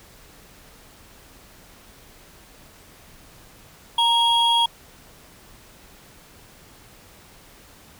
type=tone pair together; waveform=triangle; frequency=932.3 / 3305 Hz; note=A#5 / G#7; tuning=0 / -9 cents; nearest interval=octave + minor seventh; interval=2191 cents; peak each=-17 dBFS; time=3.98-4.66 s; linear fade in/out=5 ms; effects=pink hiss -49 dBFS RMS until 7.99 s